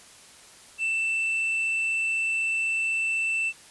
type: tone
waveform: triangle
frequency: 2664 Hz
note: E7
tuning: 18 cents sharp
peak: -22 dBFS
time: 0.78-3.53 s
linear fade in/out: 50 ms
effects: white hiss -50 dBFS RMS until 3.7 s + resampled to 24000 Hz